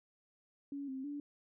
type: tone with pitch steps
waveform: sine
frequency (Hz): 281.4 / 264.4 / 289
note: C#4 / C4 / D4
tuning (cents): +26 / +18 / -28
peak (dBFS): -39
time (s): 0.72-1.2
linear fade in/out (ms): 2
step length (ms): 160
effects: none